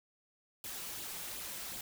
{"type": "noise with flanger", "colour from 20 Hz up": "white", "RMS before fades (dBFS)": -43, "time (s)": [0.64, 1.81], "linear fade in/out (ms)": 2, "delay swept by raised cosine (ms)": [0.25, 6.15], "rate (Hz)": 2.7, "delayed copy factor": 0.6, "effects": []}